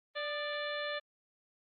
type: harmonic tone with a mistuned harmonic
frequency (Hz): 587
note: D5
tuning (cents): -1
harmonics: 1 / 2 / 3 / 4 / 5 / 6 / 7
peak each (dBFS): -38 / -44 / -40 / -47 / -48 / -44 / -49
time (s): 0.15-1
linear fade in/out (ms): 20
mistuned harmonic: 2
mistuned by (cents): +49
effects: Opus 24 kbps